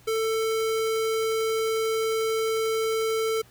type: tone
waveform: square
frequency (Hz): 444.4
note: A4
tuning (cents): +17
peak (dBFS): -24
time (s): 0.07-3.42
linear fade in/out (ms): 10
effects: added 119 Hz sine -57 dBFS peak until 3.5 s + pink hiss -56 dBFS RMS until 3.5 s